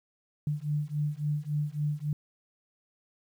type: beating tone pair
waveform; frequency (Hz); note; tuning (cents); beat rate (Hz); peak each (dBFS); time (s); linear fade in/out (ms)
sine; 146.83 / 150.43; D3 / D3; 0 / +42; 3.6; -31; 0.47-2.13; 2
effects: 10-bit